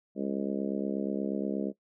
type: harmonic tone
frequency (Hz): 68.4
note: C#2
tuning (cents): -23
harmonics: 3 / 4 / 5 / 6 / 7 / 8 / 9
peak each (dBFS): -33 / -35 / -37 / -39 / -40 / -41 / -42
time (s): 0.15-1.73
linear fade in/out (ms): 50
effects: noise-tail reverb RT60 0.1 s tail -19 dB re dry